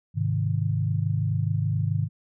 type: chord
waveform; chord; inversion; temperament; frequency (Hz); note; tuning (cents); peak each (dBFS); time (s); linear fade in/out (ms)
sine; Ab major; none; equal; 103.83 / 130.81 / 155.56; Ab2 / C3 / Eb3; 0 / 0 / 0; -25 / -28 / -27; 0.14-2.09; 50
effects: none